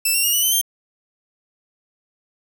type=tone with pitch steps; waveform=5% pulse; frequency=2651 / 2748 / 2848 / 2952 / 3059 / 3171 Hz; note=E7 / F7 / F7 / F#7 / G7 / G7; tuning=+9 / -29 / +33 / -5 / -43 / +19 cents; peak=-8 dBFS; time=0.05-0.614 s; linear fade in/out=5 ms; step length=94 ms; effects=7-bit